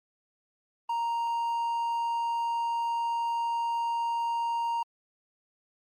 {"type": "tone", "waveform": "triangle", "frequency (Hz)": 932.3, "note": "A#5", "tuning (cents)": 0, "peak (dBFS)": -25, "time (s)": [0.89, 4.83], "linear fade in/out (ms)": 5, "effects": ["Opus 24 kbps"]}